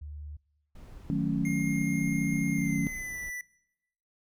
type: tone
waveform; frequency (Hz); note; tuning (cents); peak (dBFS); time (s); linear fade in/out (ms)
sine; 74.1; D2; +16; -38; 0.01-0.37; 10
type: noise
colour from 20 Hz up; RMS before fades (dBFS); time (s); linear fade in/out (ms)
brown; -47; 0.75-3.3; 5
type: chord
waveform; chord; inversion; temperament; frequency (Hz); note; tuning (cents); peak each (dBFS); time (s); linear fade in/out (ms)
sine; D# half-diminished seventh; none; equal; 155.56 / 185 / 220 / 277.2; D#3 / F#3 / A3 / C#4; 0 / 0 / 0 / 0; -31 / -31 / -33 / -31; 1.1-2.87; 0
type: tone with pitch glide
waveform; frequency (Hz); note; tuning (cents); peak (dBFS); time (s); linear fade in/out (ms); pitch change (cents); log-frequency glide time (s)
square; 2129 to 1975; C7 to B6; +30 to 0; -36; 1.45-3.41; 2; -130; 2.53-3.19
effects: noise-tail reverb RT60 1.0 s tail -24 dB re dry